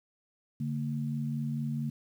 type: tone pair together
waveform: sine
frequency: 143.88 / 228.4 Hz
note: D3 / A#3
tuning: -35 / -35 cents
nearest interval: minor sixth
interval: 800 cents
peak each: -32 / -34 dBFS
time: 0.6-1.9 s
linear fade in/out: 5 ms
effects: 10-bit